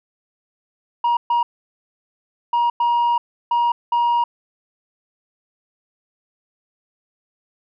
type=tone bursts at uneven times; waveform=sine; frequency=950 Hz; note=A#5; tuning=33 cents sharp; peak=-12 dBFS; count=6; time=1.04-1.17 / 1.3-1.43 / 2.53-2.7 / 2.8-3.18 / 3.51-3.72 / 3.92-4.24 s; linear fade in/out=5 ms; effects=tanh soft clip ceiling -14 dBFS